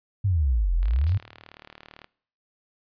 sine exponential two-way sweep, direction down then up, 104.8 to 40.25 to 104.8 Hz, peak -19 dBFS, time 0.24-1.18 s, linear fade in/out 10 ms, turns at 0.76 s
click train, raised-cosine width 0.3 ms, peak -27 dBFS, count 47, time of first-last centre 0.83-2.044 s, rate 37.9 Hz
violet noise with exponential decay, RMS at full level -31 dBFS, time 1.07-1.26 s, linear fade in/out 2 ms, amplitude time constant 41 ms
effects noise-tail reverb RT60 0.6 s tail -23 dB re dry + resampled to 11025 Hz

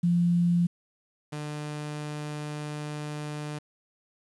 sine / sawtooth tone pair in turn, 173.4 / 149.46 Hz, F3 / D3, -12 / +31 cents, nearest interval minor third, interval 257 cents, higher first, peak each -20 / -29 dBFS, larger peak first, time 0.03-0.67 / 1.32-3.59 s, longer second, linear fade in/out 10 ms, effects resampled to 24000 Hz + 9-bit

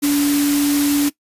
sine tone in noise, 287.9 Hz, D4, 34 cents flat, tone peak -13 dBFS, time 0.02-1.1 s, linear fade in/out 20 ms, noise white, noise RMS -23 dBFS, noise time 0.02-1.1 s, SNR +7 dB, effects noise-tail reverb RT60 0.1 s tail -19 dB re dry + resampled to 32000 Hz

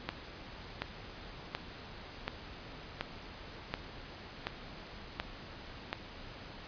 click train, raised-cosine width 0.3 ms, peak -17 dBFS, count 9, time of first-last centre 0.09-5.929 s, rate 1.37 Hz, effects pink hiss -48 dBFS RMS until 6.67 s + resampled to 11025 Hz

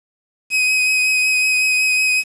40% pulse tone with vibrato, 2522 Hz, D#7, 23 cents sharp, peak -13 dBFS, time 0.5-2.24 s, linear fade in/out 50 ms, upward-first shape triangle, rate 5.4 Hz, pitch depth 18 cents each way, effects resampled to 22050 Hz + 7-bit

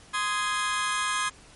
sawtooth chord, Ab major, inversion first, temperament just, 1038.3 / 1245.9 / 1661.2 Hz, C6 / Eb6 / Ab6, -14 / +2 / 0 cents, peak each -26 dBFS, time 0.13-1.3 s, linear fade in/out 20 ms, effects pink hiss -52 dBFS RMS until 1.55 s + MP3 48 kbps

